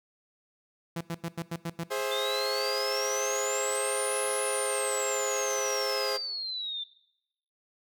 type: tone bursts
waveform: sawtooth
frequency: 167.8 Hz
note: E3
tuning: 31 cents sharp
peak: -27 dBFS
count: 7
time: 0.96-1.837 s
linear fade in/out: 5 ms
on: 49 ms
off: 89 ms
type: chord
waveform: sawtooth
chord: Ab augmented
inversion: none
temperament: equal with one note detuned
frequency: 415.3 / 528.1 / 659.3 Hz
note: Ab4 / C5 / E5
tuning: 0 / +16 / 0 cents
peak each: -29 / -28 / -34 dBFS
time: 1.9-6.18 s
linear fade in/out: 20 ms
type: exponential two-way sweep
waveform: sine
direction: up then down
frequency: 3539 to 10548 to 3539 Hz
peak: -32 dBFS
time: 2.11-6.84 s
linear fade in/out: 10 ms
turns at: 4.28 s
effects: noise-tail reverb RT60 0.8 s tail -19 dB re dry